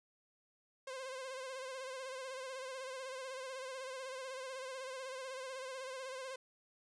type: tone with vibrato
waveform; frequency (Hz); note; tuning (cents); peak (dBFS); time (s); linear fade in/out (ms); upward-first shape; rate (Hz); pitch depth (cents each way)
sawtooth; 523.3; C5; 0; -39; 0.87-6.36; 5; sine; 16; 54
effects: resampled to 22050 Hz